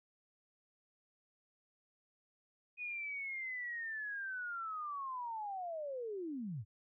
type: linear sweep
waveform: sine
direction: down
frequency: 2489 to 89.8 Hz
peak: -39 dBFS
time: 2.77-6.65 s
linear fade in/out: 50 ms
effects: none